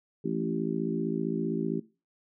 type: harmonic tone with a mistuned harmonic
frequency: 55.4 Hz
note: A1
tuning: 13 cents sharp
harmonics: 3 / 4 / 5 / 6 / 7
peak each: -34 / -34 / -34 / -34 / -34 dBFS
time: 0.24-1.8 s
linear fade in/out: 10 ms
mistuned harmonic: 3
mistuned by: +21 cents
effects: noise-tail reverb RT60 0.3 s tail -19 dB re dry